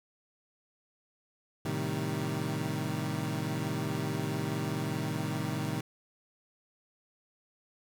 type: chord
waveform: 25% pulse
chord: A half-diminished seventh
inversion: none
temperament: equal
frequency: 110 / 130.81 / 155.56 / 196 Hz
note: A2 / C3 / Eb3 / G3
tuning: 0 / 0 / 0 / 0 cents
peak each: -34 / -33 / -31 / -36 dBFS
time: 1.65-5.81 s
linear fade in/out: 5 ms
effects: none